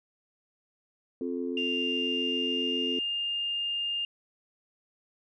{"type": "chord", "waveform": "sine", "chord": "F major", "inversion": "second", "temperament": "just", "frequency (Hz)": [261.9, 349.2, 436.5], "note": ["C4", "F4", "A4"], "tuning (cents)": [2, 0, -14], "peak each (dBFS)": [-32, -35, -35], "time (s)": [1.21, 2.99], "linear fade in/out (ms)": 2}
{"type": "tone with pitch glide", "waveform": "sine", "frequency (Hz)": [2794, 2813], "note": ["F7", "F7"], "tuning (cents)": [0, 12], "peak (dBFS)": -28, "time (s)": [1.57, 4.05], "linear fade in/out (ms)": 2, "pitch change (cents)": 12, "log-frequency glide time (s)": [1.71, 2.84]}
{"effects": ["tanh soft clip ceiling -18 dBFS"]}